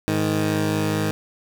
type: tone pair together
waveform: 15% pulse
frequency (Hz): 104.7 / 156.87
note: G#2 / D#3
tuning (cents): +15 / +14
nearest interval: perfect fifth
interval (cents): 699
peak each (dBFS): -17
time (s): 0.08-1.11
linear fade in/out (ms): 0
effects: none